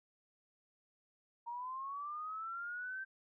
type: linear sweep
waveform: sine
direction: up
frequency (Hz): 932.3 to 1568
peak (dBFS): -40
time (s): 1.46-3.05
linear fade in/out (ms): 20
effects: none